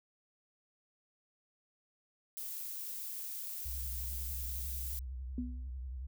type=noise; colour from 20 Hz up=violet; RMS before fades=-42 dBFS; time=2.37-4.99 s; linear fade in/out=0 ms
type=tone with vibrato; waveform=sine; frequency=64 Hz; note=C2; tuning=38 cents flat; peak=-39 dBFS; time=3.65-6.07 s; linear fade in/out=10 ms; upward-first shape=triangle; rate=11 Hz; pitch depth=130 cents each way
type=tone with exponential decay; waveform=sine; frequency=246.9 Hz; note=B3; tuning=in tune; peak=-32 dBFS; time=5.38-5.7 s; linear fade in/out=2 ms; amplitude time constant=69 ms
effects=none